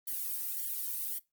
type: noise with flanger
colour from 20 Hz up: violet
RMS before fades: -36 dBFS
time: 0.07-1.19 s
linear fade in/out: 10 ms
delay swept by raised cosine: 0.77 to 1.48 ms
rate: 1.8 Hz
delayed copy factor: -0.8
effects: noise-tail reverb RT60 0.2 s tail -21 dB re dry + Opus 32 kbps